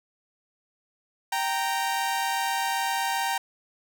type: tone pair together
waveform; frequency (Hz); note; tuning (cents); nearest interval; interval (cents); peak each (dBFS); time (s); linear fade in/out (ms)
sawtooth; 780.4 / 928; G5 / A#5; -8 / -8; minor third; 300; -24; 1.32-3.38; 5
effects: none